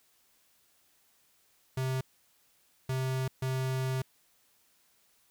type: tone bursts at uneven times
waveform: square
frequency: 130.81 Hz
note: C3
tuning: in tune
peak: -30 dBFS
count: 3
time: 1.77-2.01 / 2.89-3.28 / 3.42-4.02 s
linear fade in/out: 5 ms
effects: white hiss -68 dBFS RMS until 5.3 s